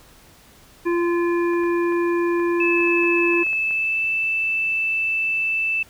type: harmonic tone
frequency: 344.6 Hz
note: F4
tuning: 23 cents flat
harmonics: 1 / 3 / 5 / 7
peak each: -18 / -28 / -32 / -35 dBFS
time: 0.85-3.44 s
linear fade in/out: 20 ms
type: clicks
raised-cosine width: 0.5 ms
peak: -25 dBFS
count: 12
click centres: 1.535 / 1.636 / 1.923 / 2.398 / 2.806 / 2.874 / 3.035 / 3.336 / 3.43 / 3.466 / 3.531 / 3.709 s
type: tone with pitch glide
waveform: sine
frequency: 2608 to 2643 Hz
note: E7 to E7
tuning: -19 to +4 cents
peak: -19 dBFS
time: 2.6-5.83 s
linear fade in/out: 5 ms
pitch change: +23 cents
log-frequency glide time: 3.39-4.05 s
effects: pink hiss -50 dBFS RMS until 5.89 s